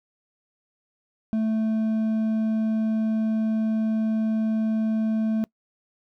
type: tone with hard clipping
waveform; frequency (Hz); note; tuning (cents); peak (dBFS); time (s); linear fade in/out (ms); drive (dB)
triangle; 220; A3; 0; -22; 1.33-5.44; 0; 7
effects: noise-tail reverb RT60 0.1 s tail -24 dB re dry